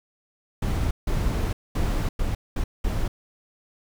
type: noise bursts at uneven times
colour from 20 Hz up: brown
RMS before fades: -24 dBFS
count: 6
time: 0.62-0.91 / 1.07-1.53 / 1.75-2.09 / 2.19-2.35 / 2.56-2.64 / 2.84-3.08 s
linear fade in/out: 5 ms
effects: none